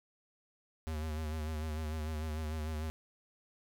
square tone with vibrato, 77.78 Hz, D#2, in tune, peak -36 dBFS, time 0.87-2.9 s, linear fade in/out 0 ms, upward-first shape sine, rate 6.7 Hz, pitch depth 48 cents each way, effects none

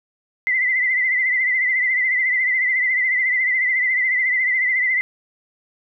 sine tone with vibrato, 2026 Hz, B6, 44 cents sharp, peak -16 dBFS, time 0.47-5.01 s, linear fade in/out 0 ms, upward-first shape triangle, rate 14 Hz, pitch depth 75 cents each way, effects none

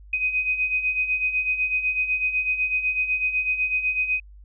sine beating tone pair, 2502 / 2510 Hz, D#7 / D#7, +9 / +15 cents, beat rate 8 Hz, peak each -28 / -22 dBFS, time 0.13-4.2 s, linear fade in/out 5 ms, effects added 50 Hz sine -43 dBFS peak until 4.44 s

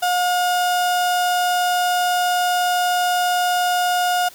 35% pulse tone, 717 Hz, F5, 45 cents sharp, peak -15 dBFS, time 0.02-4.29 s, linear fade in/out 10 ms, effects white hiss -44 dBFS RMS until 4.34 s

